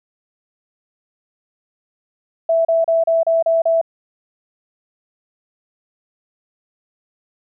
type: tone bursts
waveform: sine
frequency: 659.3 Hz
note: E5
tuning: in tune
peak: -12 dBFS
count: 7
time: 2.49-3.814 s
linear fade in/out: 5 ms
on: 160 ms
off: 34 ms
effects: none